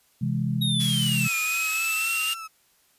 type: chord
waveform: sine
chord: C augmented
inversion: none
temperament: equal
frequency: 130.81 / 164.81 / 207.7 Hz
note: C3 / E3 / G#3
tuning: 0 / 0 / 0 cents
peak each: -26 / -28 / -28 dBFS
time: 0.21-1.28 s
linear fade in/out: 10 ms
type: linear two-way sweep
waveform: square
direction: down then up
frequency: 3806 to 2423 to 2816 Hz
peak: -25 dBFS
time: 0.61-2.34 s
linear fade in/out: 10 ms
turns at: 1.35 s
type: high-pass noise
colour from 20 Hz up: pink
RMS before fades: -34 dBFS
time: 0.79-2.35 s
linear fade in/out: 20 ms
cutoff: 2800 Hz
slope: 12 dB/octave
type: tone with vibrato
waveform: 35% pulse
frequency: 1311 Hz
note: E6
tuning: 10 cents flat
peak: -33 dBFS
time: 1.24-2.48 s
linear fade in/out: 20 ms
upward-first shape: triangle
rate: 3.8 Hz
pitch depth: 49 cents each way
effects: white hiss -63 dBFS RMS until 2.98 s + resampled to 32000 Hz